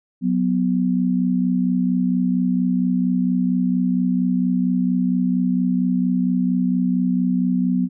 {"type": "tone pair together", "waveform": "sine", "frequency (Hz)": [183.95, 248.3], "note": ["F#3", "B3"], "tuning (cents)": [-10, 9], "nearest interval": "perfect fourth", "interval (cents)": 519, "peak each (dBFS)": -19, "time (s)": [0.21, 7.89], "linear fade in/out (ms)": 50, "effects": []}